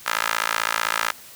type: tone with high-pass filter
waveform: 15% pulse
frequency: 55.7 Hz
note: A1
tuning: 22 cents sharp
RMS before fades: -24 dBFS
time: 0.06-1.12 s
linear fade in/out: 5 ms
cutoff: 1300 Hz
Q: 1.8
effects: white hiss -44 dBFS RMS until 1.35 s